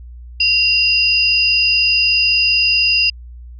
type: tone pair together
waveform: sine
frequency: 2765 / 4932 Hz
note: F7 / D#8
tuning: -18 / -16 cents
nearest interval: minor seventh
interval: 1002 cents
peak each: -14 dBFS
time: 0.4-3.1 s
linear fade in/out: 5 ms
effects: added 60 Hz sine -32 dBFS peak until 3.59 s